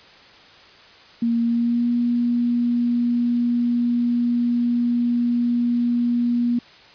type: tone with pitch glide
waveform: sine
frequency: 233.1 to 239.7 Hz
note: A#3 to A#3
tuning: 0 to +48 cents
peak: -17 dBFS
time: 1.22-6.59 s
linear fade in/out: 5 ms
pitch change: +48 cents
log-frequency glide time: 1.42-1.9 s
effects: white hiss -47 dBFS RMS until 6.94 s + resampled to 11025 Hz